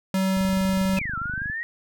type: tone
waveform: square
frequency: 190.3 Hz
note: F#3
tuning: 49 cents sharp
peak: -21 dBFS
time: 0.14-0.99 s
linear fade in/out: 2 ms
type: click train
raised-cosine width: 5 ms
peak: -23 dBFS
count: 29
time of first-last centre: 0.37-1.499 s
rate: 24.8 Hz
type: exponential two-way sweep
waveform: sine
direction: down then up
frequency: 2637 to 1319 to 1908 Hz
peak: -27 dBFS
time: 0.97-1.63 s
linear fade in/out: 0 ms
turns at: 1.17 s
effects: none